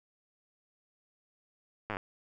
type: slowing click train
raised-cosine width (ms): 0.5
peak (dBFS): -20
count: 8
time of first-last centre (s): 1.9-1.969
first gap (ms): 9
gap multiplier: 1.03
effects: none

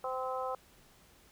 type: harmonic tone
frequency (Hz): 258.6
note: C4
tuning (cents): -20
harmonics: 2 / 3 / 4 / 5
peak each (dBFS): -37 / -39 / -40 / -41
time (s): 0.04-0.55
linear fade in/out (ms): 2
effects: pink hiss -62 dBFS RMS until 1.31 s

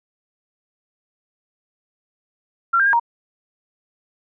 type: tone with pitch steps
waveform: sine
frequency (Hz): 1369 / 1590 / 1622 / 938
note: F6 / G6 / G#6 / A#5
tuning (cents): -35 / +24 / -41 / +11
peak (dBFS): -13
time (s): 2.73-2.998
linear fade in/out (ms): 10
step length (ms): 67
effects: none

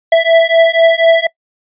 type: beating tone pair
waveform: square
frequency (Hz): 659 / 663.1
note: E5 / E5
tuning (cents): -1 / +10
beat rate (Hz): 4.1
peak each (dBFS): -10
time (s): 0.12-1.27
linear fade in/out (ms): 5
effects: noise-tail reverb RT60 0.1 s tail -23 dB re dry + resampled to 8000 Hz

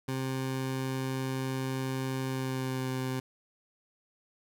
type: tone with pitch glide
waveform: 20% pulse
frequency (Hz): 131.9 to 129.93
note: C3 to C3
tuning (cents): +14 to -12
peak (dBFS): -26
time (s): 0.08-3.2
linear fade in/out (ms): 5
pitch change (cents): -26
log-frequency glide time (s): 2.24-2.89
effects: none

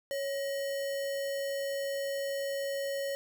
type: tone with sample-and-hold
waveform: sine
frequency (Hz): 554.4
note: C#5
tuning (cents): 0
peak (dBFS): -31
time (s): 0.11-3.15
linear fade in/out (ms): 0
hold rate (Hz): 2450
effects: none

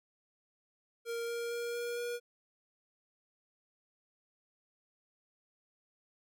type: tone with pitch steps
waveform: square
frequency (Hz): 466.2 / 469.4 / 472.7 / 476 / 479.3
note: A#4 / A#4 / A#4 / A#4 / A#4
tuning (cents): 0 / +12 / +24 / +36 / +48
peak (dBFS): -36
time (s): 1.05-2.2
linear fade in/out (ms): 50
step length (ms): 230
effects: none

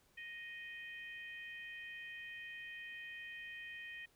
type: harmonic tone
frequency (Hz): 622.3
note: D#5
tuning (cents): 0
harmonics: 3 / 4 / 5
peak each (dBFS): -48 / -51 / -57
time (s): 0.17-4.06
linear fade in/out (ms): 10
effects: pink hiss -72 dBFS RMS until 4.15 s

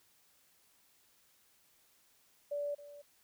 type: tone with echo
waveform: sine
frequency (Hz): 579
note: D5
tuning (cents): -25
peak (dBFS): -34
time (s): 2.51-2.75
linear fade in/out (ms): 10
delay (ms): 270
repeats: 1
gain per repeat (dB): -15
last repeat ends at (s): 3.02
effects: white hiss -69 dBFS RMS until 3.23 s

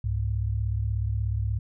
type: tone pair together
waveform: sine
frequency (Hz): 67.18 / 103.83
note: C2 / G#2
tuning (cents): +46 / 0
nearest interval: minor sixth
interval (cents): 754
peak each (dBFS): -28 / -26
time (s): 0.04-1.59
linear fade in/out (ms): 5
effects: none

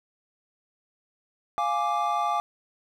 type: chord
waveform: triangle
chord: D diminished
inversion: first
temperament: equal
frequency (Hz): 698.5 / 830.6 / 1174.7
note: F5 / Ab5 / D6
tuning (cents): 0 / 0 / 0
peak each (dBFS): -27 / -26 / -25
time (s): 1.58-2.4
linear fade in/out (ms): 0
effects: none

